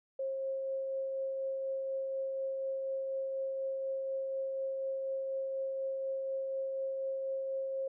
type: tone with tremolo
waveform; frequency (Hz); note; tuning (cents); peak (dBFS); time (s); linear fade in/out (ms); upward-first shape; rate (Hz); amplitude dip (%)
sine; 536; C5; +42; -32; 0.19-7.88; 5; triangle; 4.1; 25
effects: none